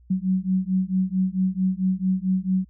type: beating tone pair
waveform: sine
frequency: 185 / 189.5 Hz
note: F#3 / F#3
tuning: 0 / +42 cents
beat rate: 4.5 Hz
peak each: -23 dBFS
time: 0.1-2.65 s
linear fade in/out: 10 ms
effects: added 60 Hz sine -50 dBFS peak until 2.69 s